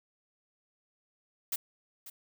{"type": "noise with echo", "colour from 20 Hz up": "blue", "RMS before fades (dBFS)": -32, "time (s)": [1.52, 1.56], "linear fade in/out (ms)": 5, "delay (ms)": 540, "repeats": 1, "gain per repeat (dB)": -14, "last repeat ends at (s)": 2.1, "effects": []}